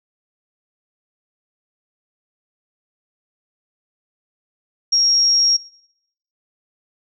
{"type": "tone", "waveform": "sine", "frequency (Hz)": 5588, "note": "F8", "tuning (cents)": 0, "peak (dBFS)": -12, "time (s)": [4.92, 5.57], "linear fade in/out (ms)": 10, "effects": ["noise-tail reverb RT60 0.8 s tail -22 dB re dry"]}